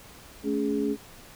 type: tone cluster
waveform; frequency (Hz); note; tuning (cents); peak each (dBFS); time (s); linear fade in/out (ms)
sine; 217.9 / 281.9 / 416.6; A3 / C#4 / G#4; -17 / +29 / +5; -30 / -27 / -29; 0.43-0.97; 50
effects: pink hiss -49 dBFS RMS until 1.35 s